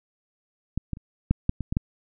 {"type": "clicks", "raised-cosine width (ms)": 5, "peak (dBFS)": [-13, -16, -29, -7, -8, -17, -14, -10], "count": 8, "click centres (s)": [0.776, 0.933, 0.971, 1.31, 1.494, 1.607, 1.725, 1.769], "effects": []}